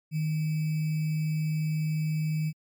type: tone with sample-and-hold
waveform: sine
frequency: 155.7 Hz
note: D#3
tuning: 2 cents sharp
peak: -25 dBFS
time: 0.11-2.53 s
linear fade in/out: 50 ms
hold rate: 2450 Hz
effects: MP3 96 kbps